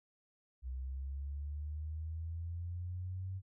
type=linear sweep; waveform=sine; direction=up; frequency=62.7 to 95.6 Hz; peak=-38 dBFS; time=0.62-3.42 s; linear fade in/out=50 ms; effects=none